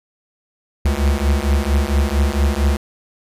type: beating tone pair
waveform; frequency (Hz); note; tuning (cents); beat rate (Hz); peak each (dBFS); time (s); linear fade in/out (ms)
square; 68.3 / 72.7; C#2 / D2; -25 / -17; 4.4; -18; 0.85-2.77; 5
effects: resampled to 32000 Hz